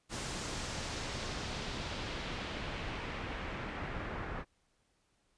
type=noise with low-pass filter sweep; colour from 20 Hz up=pink; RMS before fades=-40 dBFS; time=0.09-4.45 s; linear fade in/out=50 ms; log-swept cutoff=8300 to 1600 Hz; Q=1.2; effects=pink hiss -75 dBFS RMS until 5.37 s + resampled to 22050 Hz